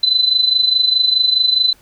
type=tone with amplitude modulation; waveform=sine; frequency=4022 Hz; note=B7; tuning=31 cents sharp; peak=-8 dBFS; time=0.03-1.73 s; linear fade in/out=5 ms; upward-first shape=sine; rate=24.8 Hz; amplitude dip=70%; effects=pink hiss -51 dBFS RMS until 1.81 s